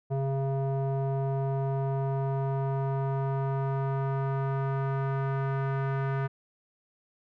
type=tone with low-pass filter sweep; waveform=square; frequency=136 Hz; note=C#3; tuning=33 cents flat; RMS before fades=-29 dBFS; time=0.1-6.28 s; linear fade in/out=20 ms; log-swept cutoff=660 to 1500 Hz; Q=1.9; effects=none

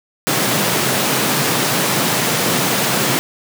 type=high-pass noise; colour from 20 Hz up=pink; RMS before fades=-17 dBFS; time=0.27-3.19 s; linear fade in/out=0 ms; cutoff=120 Hz; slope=48 dB/octave; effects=none

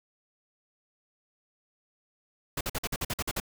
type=noise bursts; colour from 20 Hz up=pink; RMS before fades=-31 dBFS; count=10; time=2.57-3.401 s; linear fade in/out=5 ms; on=39 ms; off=49 ms; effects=none

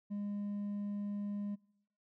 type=tone with hard clipping; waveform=sine; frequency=204.1 Hz; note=G#3; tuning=30 cents flat; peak=-37 dBFS; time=0.1-1.56 s; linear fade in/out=20 ms; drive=2 dB; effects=noise-tail reverb RT60 0.9 s tail -26 dB re dry

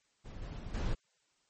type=noise with level steps; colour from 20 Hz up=brown; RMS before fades=-45 / -41 / -43 / -33 dBFS; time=0.24-0.95 s; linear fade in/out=20 ms; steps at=0.42 / 0.58 / 0.74 s; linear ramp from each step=2 ms; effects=white hiss -74 dBFS RMS until 1.49 s + MP3 32 kbps

